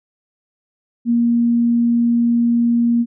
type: tone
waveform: sine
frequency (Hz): 235.8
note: A#3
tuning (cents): +20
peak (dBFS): -12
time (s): 1.05-3.06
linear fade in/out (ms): 50
effects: none